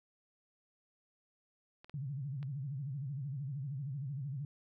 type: clicks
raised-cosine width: 0.3 ms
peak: -37 dBFS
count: 3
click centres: 1.845 / 1.896 / 2.429 s
type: tone with vibrato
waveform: sine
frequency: 137.8 Hz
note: C#3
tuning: 10 cents flat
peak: -37 dBFS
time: 1.94-4.45 s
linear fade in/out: 2 ms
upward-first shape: sine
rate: 13 Hz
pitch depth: 160 cents each way
effects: none